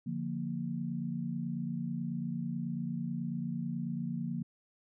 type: chord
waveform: sine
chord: Bb major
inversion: first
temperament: just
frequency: 145.68 / 174.81 / 233.1 Hz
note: D3 / F3 / Bb3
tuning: -14 / +2 / 0 cents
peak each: -39 / -37 / -37 dBFS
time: 0.06-4.43 s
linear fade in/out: 10 ms
effects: none